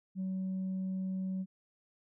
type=tone; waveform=sine; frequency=188.4 Hz; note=F#3; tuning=32 cents sharp; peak=-31 dBFS; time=0.15-1.46 s; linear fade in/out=50 ms; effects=tanh soft clip ceiling -31 dBFS